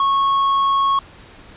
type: tone with tanh clipping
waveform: triangle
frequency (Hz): 1100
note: C#6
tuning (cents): -14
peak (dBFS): -15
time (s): 0-0.99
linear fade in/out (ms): 2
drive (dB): 10
effects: pink hiss -43 dBFS RMS until 1.56 s + resampled to 8000 Hz